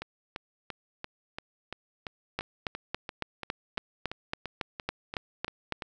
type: two click trains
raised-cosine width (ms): 0.3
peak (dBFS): -14 / -20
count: 13 / 18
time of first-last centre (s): 2.39-5.723 / 0.02-5.822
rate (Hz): 3.6 / 2.93
effects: none